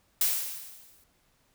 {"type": "noise with exponential decay", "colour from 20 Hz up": "blue", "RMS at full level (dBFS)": -23, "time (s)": [0.21, 1.04], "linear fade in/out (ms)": 2, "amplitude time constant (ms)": 180, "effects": ["pink hiss -68 dBFS RMS until 1.54 s"]}